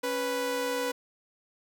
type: tone pair together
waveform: sawtooth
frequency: 276.6 / 493.9 Hz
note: C#4 / B4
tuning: -4 / 0 cents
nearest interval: minor seventh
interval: 1004 cents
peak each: -32 / -25 dBFS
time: 0.03-0.92 s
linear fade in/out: 10 ms
effects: none